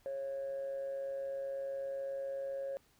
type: tone with amplitude modulation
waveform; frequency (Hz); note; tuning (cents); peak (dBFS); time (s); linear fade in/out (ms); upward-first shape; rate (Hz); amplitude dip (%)
sine; 547; C#5; -23; -33; 0.06-2.77; 0; sine; 136; 45
effects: tanh soft clip ceiling -33 dBFS + pink hiss -69 dBFS RMS until 2.99 s